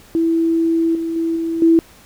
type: tone with level steps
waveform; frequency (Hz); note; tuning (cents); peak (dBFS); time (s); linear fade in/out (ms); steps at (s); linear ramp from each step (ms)
sine; 329.6; E4; 0; -13 / -19 / -16 / -18 / -8; 0.15-1.79; 0; 0.95 / 1.16 / 1.36 / 1.62; 2
effects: pink hiss -46 dBFS RMS until 2.05 s